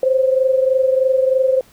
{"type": "tone pair together", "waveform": "sine", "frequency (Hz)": [519, 542.2], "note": ["C5", "C#5"], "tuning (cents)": [-14, -38], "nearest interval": "minor second", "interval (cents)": 76, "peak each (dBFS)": [-13, -19], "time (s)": [0.03, 1.61], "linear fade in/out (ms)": 2, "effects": ["pink hiss -50 dBFS RMS until 1.72 s"]}